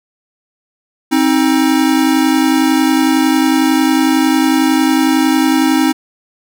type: tone pair together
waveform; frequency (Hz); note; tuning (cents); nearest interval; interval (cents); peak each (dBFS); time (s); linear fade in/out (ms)
square; 265.2 / 316.2; C4 / D#4; +23 / +28; minor third; 305; -13; 1.11-5.93; 20
effects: none